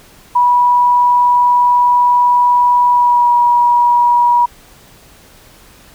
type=tone with pitch glide; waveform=sine; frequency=976 to 963.1 Hz; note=B5 to B5; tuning=-21 to -44 cents; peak=-7 dBFS; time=0.35-4.46 s; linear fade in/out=10 ms; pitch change=-23 cents; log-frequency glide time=2.89-3.3 s; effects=pink hiss -43 dBFS RMS until 5.94 s